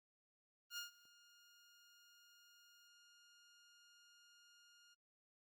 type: tone with ADSR envelope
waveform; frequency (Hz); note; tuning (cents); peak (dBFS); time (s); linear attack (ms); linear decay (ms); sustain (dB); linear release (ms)
15% pulse; 1419; F6; +27; -37; 0.7-4.95; 74; 130; -23; 19
effects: noise-tail reverb RT60 0.1 s tail -23 dB re dry + Opus 32 kbps